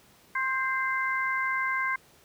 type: tone cluster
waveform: sine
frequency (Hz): 1056 / 1582 / 2076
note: C6 / G6 / C7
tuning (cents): +16 / +15 / -14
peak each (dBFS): -30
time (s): 0.35-1.96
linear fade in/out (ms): 5
effects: pink hiss -58 dBFS RMS until 2.24 s + high-pass 80 Hz 12 dB/octave